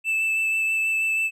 triangle tone with vibrato, 2638 Hz, E7, 1 cent sharp, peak -19 dBFS, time 0.04-1.31 s, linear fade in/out 50 ms, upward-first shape sine, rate 6.2 Hz, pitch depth 10 cents each way, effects none

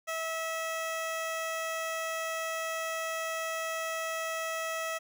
15% pulse tone, 649 Hz, E5, 27 cents flat, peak -26 dBFS, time 0.07-4.99 s, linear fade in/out 20 ms, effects none

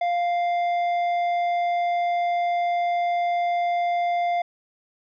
triangle tone with tanh clipping, 698.5 Hz, F5, in tune, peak -22 dBFS, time 0.01-4.42 s, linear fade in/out 5 ms, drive 12 dB, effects none

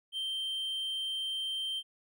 triangle tone, 3136 Hz, G7, in tune, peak -31 dBFS, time 0.12-1.83 s, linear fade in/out 50 ms, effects none

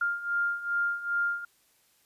sine beating tone pair, 1400 / 1402.5 Hz, F6 / F6, +4 / +7 cents, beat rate 2.5 Hz, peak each -32 / -28 dBFS, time 0.01-1.45 s, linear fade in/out 5 ms, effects white hiss -66 dBFS RMS until 2.05 s + resampled to 32000 Hz

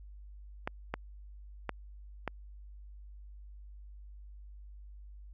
clicks, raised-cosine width 0.5 ms, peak -18 dBFS, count 4, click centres 0.675 / 0.94 / 1.693 / 2.277 s, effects added 50 Hz sine -47 dBFS peak until 5.33 s + AAC 48 kbps

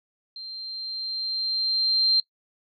sine tone with level ramp, 4157 Hz, C8, 12 cents flat, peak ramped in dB -35 to -16 dBFS, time 0.36-2.2 s, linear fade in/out 2 ms, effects noise-tail reverb RT60 0.1 s tail -21 dB re dry

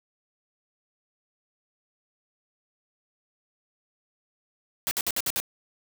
white noise bursts, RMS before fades -27 dBFS, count 6, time 4.87-5.401 s, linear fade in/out 0 ms, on 41 ms, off 57 ms, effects none

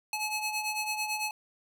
sawtooth ring-modulated tone, 1713 Hz, A6, 47 cents flat, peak -24 dBFS, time 0.13-1.31 s, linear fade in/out 2 ms, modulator 861 Hz, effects none

